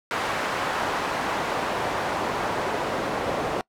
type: noise with band-pass filter sweep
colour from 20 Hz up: pink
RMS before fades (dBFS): -27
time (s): 0.11-3.61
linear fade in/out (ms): 0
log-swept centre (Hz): 1100 to 610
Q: 0.88
effects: noise-tail reverb RT60 0.1 s tail -24 dB re dry